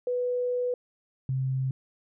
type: tone pair in turn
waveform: sine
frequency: 493.9 / 131.77 Hz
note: B4 / C3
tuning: 0 / +13 cents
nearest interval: octave + major seventh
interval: 2287 cents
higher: first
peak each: -25 dBFS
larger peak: neither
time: 0.07-0.74 / 1.29-1.71 s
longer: first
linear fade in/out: 2 ms
effects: none

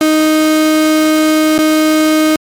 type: tone with dropouts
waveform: 35% pulse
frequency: 311.1 Hz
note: D#4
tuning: in tune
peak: -6 dBFS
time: 0.01-2.36 s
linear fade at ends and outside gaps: 1 ms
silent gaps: 1.58-1.588 s
effects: MP3 64 kbps

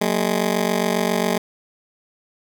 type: ring-modulated tone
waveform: 15% pulse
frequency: 207.7 Hz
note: G#3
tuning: in tune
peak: -9 dBFS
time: 0.01-1.38 s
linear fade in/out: 5 ms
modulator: 23.7 Hz
effects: none

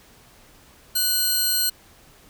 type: tone pair together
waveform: 10% pulse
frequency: 1480 / 4186 Hz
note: F#6 / C8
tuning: 0 / 0 cents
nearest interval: octave + tritone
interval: 1800 cents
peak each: -21 / -13 dBFS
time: 0.95-1.7 s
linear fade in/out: 10 ms
effects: pink hiss -52 dBFS RMS until 2.29 s

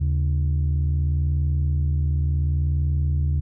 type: tone pair together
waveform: sine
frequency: 77.78 / 138.48 Hz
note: D#2 / C#3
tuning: 0 / -1 cents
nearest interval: minor seventh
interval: 999 cents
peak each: -18 / -23 dBFS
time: 0-3.41 s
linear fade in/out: 20 ms
effects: tanh soft clip ceiling -15 dBFS

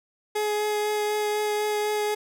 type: tone with vibrato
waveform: 30% pulse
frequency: 420.8 Hz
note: G#4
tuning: 23 cents sharp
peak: -21 dBFS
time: 0.35-2.15 s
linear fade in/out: 10 ms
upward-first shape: triangle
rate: 4 Hz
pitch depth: 11 cents each way
effects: none

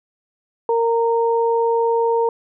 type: tone pair together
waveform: sine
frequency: 462 / 924 Hz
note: A#4 / A#5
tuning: -16 / -16 cents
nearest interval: octave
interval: 1200 cents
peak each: -16 / -20 dBFS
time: 0.69-2.29 s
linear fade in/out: 2 ms
effects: none

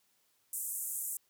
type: band-pass noise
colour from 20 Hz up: pink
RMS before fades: -38 dBFS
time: 0.53-1.17 s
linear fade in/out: 2 ms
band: 7600 to 15000 Hz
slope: 48 dB/octave
effects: white hiss -73 dBFS RMS until 1.29 s + high-pass 80 Hz 12 dB/octave

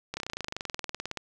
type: slowing click train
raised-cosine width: 0.2 ms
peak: -16 dBFS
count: 25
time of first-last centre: 0.14-1.173 s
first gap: 30 ms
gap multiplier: 1.03
effects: none

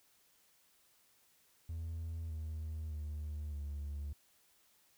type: tone with pitch steps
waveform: triangle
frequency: 82 / 78.57 / 75.28 / 72.13 Hz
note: E2 / D#2 / D2 / D2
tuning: -9 / +17 / +43 / -31 cents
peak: -36 dBFS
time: 1.69-4.13 s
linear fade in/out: 5 ms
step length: 610 ms
effects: tanh soft clip ceiling -33 dBFS + white hiss -70 dBFS RMS until 4.97 s

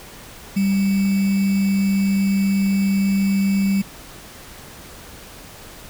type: tone with sample-and-hold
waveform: sine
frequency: 196 Hz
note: G3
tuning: in tune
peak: -15 dBFS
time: 0.56-3.82 s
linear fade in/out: 10 ms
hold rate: 2450 Hz
effects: pink hiss -40 dBFS RMS until 5.89 s

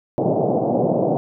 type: band-pass noise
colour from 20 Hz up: white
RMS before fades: -19 dBFS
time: 0.18-1.17 s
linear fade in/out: 0 ms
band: 120 to 730 Hz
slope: 48 dB/octave
effects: none

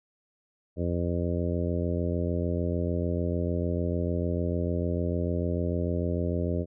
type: harmonic tone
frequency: 86.7 Hz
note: F2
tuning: 12 cents flat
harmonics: 1 / 2 / 3 / 4 / 5 / 6 / 7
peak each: -29 / -32 / -34 / -35 / -36 / -37 / -37 dBFS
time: 0.76-6.66 s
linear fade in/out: 50 ms
effects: none

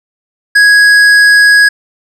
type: tone with hard clipping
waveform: sine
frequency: 1661.2 Hz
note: G#6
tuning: in tune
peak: -4 dBFS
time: 0.55-1.69 s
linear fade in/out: 10 ms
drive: 9 dB
effects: none

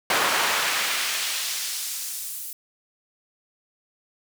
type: noise with high-pass filter sweep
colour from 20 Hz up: brown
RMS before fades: -26 dBFS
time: 0.1-2.53 s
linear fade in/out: 2 ms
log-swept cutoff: 870 to 12000 Hz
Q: 0.77
effects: none

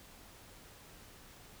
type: silence
effects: pink hiss -56 dBFS RMS until 1.6 s

